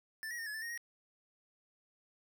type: tone with pitch steps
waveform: square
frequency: 1768 / 1902 / 1826 / 1701 / 1765 / 1858 / 1882 Hz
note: A6 / A#6 / A#6 / G#6 / A6 / A#6 / A#6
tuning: +8 / +34 / -36 / +41 / +5 / -6 / +16 cents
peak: -40 dBFS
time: 0.23-0.776 s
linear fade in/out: 0 ms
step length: 78 ms
effects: none

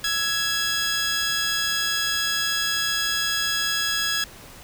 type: tone pair together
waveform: 15% pulse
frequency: 1326 / 1668.8 Hz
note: E6 / G#6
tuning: +10 / +8 cents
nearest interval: major third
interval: 398 cents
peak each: -25 / -16 dBFS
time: 0.04-4.24 s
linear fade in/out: 2 ms
effects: pink hiss -44 dBFS RMS until 4.63 s

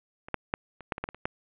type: clicks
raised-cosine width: 0.5 ms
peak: -26 / -12 / -11 / -29 / -13 / -20 / -15 / -20 / -29 / -13 dBFS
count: 10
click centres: 0.285 / 0.343 / 0.539 / 0.807 / 0.922 / 0.981 / 1.04 / 1.089 / 1.146 / 1.255 s
effects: resampled to 8000 Hz + 8-bit

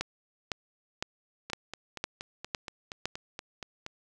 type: two click trains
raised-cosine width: 0.2 ms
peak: -21 / -13 dBFS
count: 11 / 7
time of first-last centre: 1.5-3.864 / 0.01-3.056 s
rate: 4.23 / 1.97 Hz
effects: none

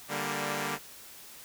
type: chord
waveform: 5% pulse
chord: G minor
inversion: second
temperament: equal with one note detuned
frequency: 146.83 / 196.56 / 233.1 Hz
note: D3 / G3 / Bb3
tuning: 0 / +5 / 0 cents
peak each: -24 dBFS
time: 0.08-0.79 s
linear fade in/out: 50 ms
effects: white hiss -49 dBFS RMS until 1.44 s

